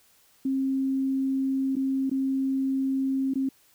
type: tone with dropouts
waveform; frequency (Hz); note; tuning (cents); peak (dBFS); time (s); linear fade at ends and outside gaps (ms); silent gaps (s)
sine; 267.6; C4; +39; -23; 0.45-3.49; 5; 1.756-1.765 / 2.097-2.113 / 3.338-3.355
effects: white hiss -61 dBFS RMS until 3.74 s